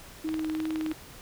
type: tone with vibrato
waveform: sine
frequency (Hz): 314.4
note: D#4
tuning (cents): +18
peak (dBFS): -28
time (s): 0.24-0.93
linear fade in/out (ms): 10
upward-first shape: triangle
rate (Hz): 2.8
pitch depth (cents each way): 10
type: click train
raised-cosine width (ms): 0.3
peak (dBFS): -21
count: 13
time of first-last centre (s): 0.29-0.915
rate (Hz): 19.2
effects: pink hiss -48 dBFS RMS until 1.21 s